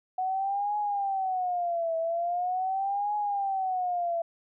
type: tone with vibrato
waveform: sine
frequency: 739 Hz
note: F#5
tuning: 2 cents flat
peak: -26 dBFS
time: 0.18-4.22 s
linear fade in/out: 5 ms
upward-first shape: triangle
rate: 0.42 Hz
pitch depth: 220 cents each way
effects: none